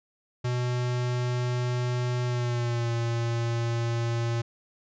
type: tone with pitch glide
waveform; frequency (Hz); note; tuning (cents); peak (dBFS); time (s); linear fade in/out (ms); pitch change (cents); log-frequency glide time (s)
square; 123.47 to 116.94; B2 to A#2; 0 to +6; -26; 0.44-4.42; 10; -94; 2.25-2.92
effects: resampled to 16000 Hz